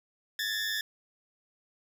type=tone pair together; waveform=20% pulse; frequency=1700 / 1801.1 Hz; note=G#6 / A6; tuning=+40 / +40 cents; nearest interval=minor second; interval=100 cents; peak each=-28 dBFS; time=0.39-0.81 s; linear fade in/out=2 ms; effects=none

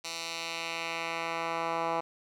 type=tone with band-pass filter sweep; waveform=10% pulse; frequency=166 Hz; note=E3; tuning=12 cents sharp; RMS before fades=-34 dBFS; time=0.04-2.01 s; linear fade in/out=10 ms; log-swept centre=4900 to 980 Hz; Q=1.2; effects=none

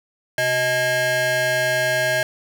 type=ring-modulated tone; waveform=40% pulse; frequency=500 Hz; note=B4; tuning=21 cents sharp; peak=-14 dBFS; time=0.38-2.23 s; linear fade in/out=2 ms; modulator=1130 Hz; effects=none

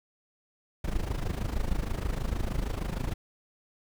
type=noise with amplitude modulation; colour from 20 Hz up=brown; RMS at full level=-27 dBFS; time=0.84-3.14 s; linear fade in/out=5 ms; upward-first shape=sine; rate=26.4 Hz; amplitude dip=80%; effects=none

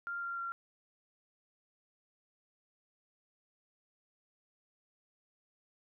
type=tone with pitch steps; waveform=sine; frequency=1394 / 1384.4 / 1374.8 Hz; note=F6 / F6 / F6; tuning=-4 / -16 / -28 cents; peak=-36 dBFS; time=0.07-0.52 s; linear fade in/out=0 ms; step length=150 ms; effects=none

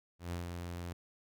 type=tone with ADSR envelope; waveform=sawtooth; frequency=86.9 Hz; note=F2; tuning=8 cents flat; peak=-32 dBFS; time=0.19-0.93 s; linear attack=130 ms; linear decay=130 ms; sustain=-4 dB; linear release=4 ms; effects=none

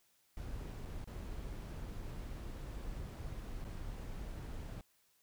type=noise with dropouts; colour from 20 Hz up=brown; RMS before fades=-44 dBFS; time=0.37-4.81 s; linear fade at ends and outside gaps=1 ms; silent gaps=0.852-0.856 / 1.044-1.074 / 3.642-3.649 s; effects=white hiss -73 dBFS RMS until 5.22 s

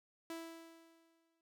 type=tone with exponential decay; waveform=sawtooth; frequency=329.6 Hz; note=E4; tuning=in tune; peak=-38 dBFS; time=0.3-1.41 s; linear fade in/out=2 ms; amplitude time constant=240 ms; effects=none

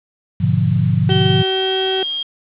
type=chord; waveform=sine; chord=G# diminished seventh; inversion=none; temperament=equal with one note detuned; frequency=103.83 / 124.69 / 146.83 / 174.61 Hz; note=G#2 / B2 / D3 / F3; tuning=0 / +17 / 0 / 0 cents; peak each=-18 dBFS; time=0.4-1.43 s; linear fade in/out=10 ms
type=tone; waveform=35% pulse; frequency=379.8 Hz; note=F#4; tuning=45 cents sharp; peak=-16 dBFS; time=1.09-2.03 s; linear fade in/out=2 ms
type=tone with pitch glide; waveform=sine; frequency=3134 to 3228 Hz; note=G7 to G#7; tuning=-1 to -50 cents; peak=-19 dBFS; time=1.1-2.23 s; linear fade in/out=5 ms; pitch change=+51 cents; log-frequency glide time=1.22-1.78 s
effects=resampled to 8000 Hz + 7-bit

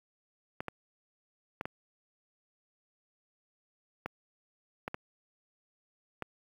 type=clicks; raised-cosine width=0.5 ms; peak=-20 dBFS; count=8; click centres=0.605 / 0.683 / 1.611 / 1.655 / 4.06 / 4.879 / 4.944 / 6.223 s; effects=high-pass 80 Hz 12 dB/octave + 9-bit

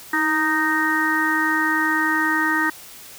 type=harmonic tone with a mistuned harmonic; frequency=310 Hz; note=D#4; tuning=6 cents flat; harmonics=1 / 3 / 4 / 5 / 6; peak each=-24 / -26 / -26 / -24 / -21 dBFS; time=0.13-2.7 s; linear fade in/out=5 ms; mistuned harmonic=1; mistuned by=+38 cents; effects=white hiss -41 dBFS RMS until 3.18 s

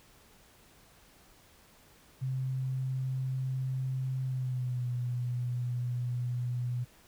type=tone with pitch glide; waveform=sine; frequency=130.81 to 122.76 Hz; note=C3 to B2; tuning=0 to -10 cents; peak=-30 dBFS; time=2.21-6.85 s; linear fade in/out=20 ms; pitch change=-110 cents; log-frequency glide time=4.23-4.89 s; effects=pink hiss -60 dBFS RMS until 7.07 s

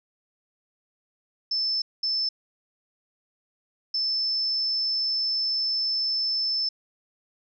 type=tone bursts at uneven times; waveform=sine; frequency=5274 Hz; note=E8; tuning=in tune; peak=-23 dBFS; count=3; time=1.51-1.82 / 2.03-2.29 / 3.94-6.69 s; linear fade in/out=5 ms; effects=none

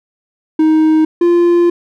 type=tone pair in turn; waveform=triangle; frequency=313.8 / 346.4 Hz; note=D#4 / F4; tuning=+15 / -14 cents; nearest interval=major second; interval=171 cents; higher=second; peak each=-5 dBFS; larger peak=neither; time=0.59-1.05 / 1.21-1.7 s; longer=second; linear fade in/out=5 ms; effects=none

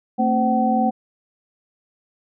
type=tone cluster; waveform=sine; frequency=226.5 / 268.8 / 518 / 759 Hz; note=A#3 / C4 / C5 / F#5; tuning=-50 / +47 / -17 / +44 cents; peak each=-19 / -26 / -27 / -19 dBFS; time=0.18-0.91 s; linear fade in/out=20 ms; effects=none

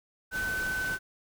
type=tone in noise; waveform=sine; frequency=1518 Hz; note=F#6; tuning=44 cents sharp; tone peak=-29 dBFS; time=0.31-0.99 s; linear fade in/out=50 ms; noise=pink; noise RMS=-39 dBFS; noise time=0.31-0.99 s; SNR=+7 dB; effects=none

